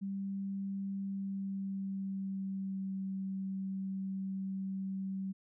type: tone with pitch glide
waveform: sine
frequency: 196 to 192.19 Hz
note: G3 to G3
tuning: 0 to -34 cents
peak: -35 dBFS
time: 0.01-5.33 s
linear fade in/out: 20 ms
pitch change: -34 cents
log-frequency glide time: 1.02-2.94 s
effects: none